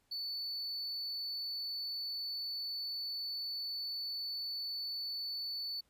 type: tone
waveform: triangle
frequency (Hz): 4478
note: C#8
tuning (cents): +17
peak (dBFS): -36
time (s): 0.11-5.81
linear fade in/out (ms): 10
effects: pink hiss -75 dBFS RMS until 5.89 s + resampled to 32000 Hz